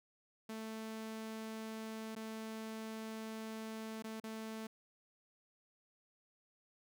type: tone with dropouts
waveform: sawtooth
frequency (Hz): 220.8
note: A3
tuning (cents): +6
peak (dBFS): -39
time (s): 0.49-4.67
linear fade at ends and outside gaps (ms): 5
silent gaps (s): 2.152-2.162 / 4.024-4.041 / 4.201-4.238
effects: none